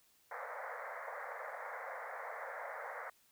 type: band-pass noise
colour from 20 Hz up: pink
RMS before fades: -45 dBFS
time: 0.31-3.1 s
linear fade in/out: 5 ms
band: 480 to 2100 Hz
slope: 96 dB/octave
effects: white hiss -70 dBFS RMS until 3.31 s